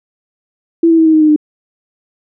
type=tone with pitch steps; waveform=sine; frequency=333 / 327.7 / 322.4 / 317.2 / 312.1 / 307.1 / 302.2 Hz; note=E4 / E4 / E4 / D#4 / D#4 / D#4 / D4; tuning=+18 / -10 / -38 / +33 / +5 / -23 / +50 cents; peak=-5 dBFS; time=0.83-1.362 s; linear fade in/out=5 ms; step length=76 ms; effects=none